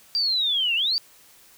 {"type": "linear two-way sweep", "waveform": "sine", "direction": "down then up", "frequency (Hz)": [4752, 2637, 4752], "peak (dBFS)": -20, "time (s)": [0.15, 0.98], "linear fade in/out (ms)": 0, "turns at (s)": 0.75, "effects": ["white hiss -53 dBFS RMS until 1.57 s"]}